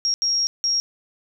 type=tone bursts at uneven times; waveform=sine; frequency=5590 Hz; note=F8; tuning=1 cent sharp; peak=-18 dBFS; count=3; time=0.05-0.14 / 0.22-0.47 / 0.64-0.8 s; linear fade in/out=0 ms; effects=none